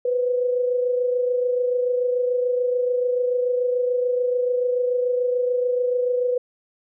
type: tone pair together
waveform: sine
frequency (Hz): 493.9 / 520.8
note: B4 / C5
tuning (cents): 0 / -8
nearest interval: minor second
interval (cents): 92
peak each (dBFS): -19 / -29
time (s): 0.05-6.38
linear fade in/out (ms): 5
effects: none